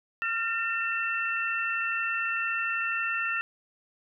sine tone cluster, 1381 / 1809 / 2682 Hz, F6 / A6 / E7, -20 / +48 / +29 cents, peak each -31 dBFS, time 0.22-3.41 s, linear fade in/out 0 ms, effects none

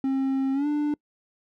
triangle tone with pitch glide, 268.1 to 295.8 Hz, C4 to D4, +42 to +13 cents, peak -20 dBFS, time 0.04-0.94 s, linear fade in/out 2 ms, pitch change +171 cents, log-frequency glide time 0.53-0.67 s, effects noise-tail reverb RT60 0.1 s tail -26 dB re dry

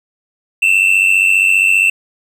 triangle tone pair together, 2626 / 2721 Hz, E7 / F7, -7 / -46 cents, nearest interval minor second, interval 61 cents, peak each -10 dBFS, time 0.62-1.9 s, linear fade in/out 5 ms, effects none

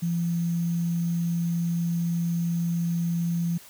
sine tone with sample-and-hold, 170 Hz, F3, 46 cents flat, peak -23 dBFS, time 0.02-3.58 s, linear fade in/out 10 ms, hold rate 6300 Hz, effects white hiss -49 dBFS RMS until 3.69 s

